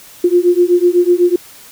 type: beating tone pair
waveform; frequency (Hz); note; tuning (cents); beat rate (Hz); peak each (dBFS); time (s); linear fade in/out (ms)
sine; 349.2 / 357.2; F4 / F4; 0 / +39; 8; -11; 0.24-1.36; 5
effects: white hiss -39 dBFS RMS until 1.71 s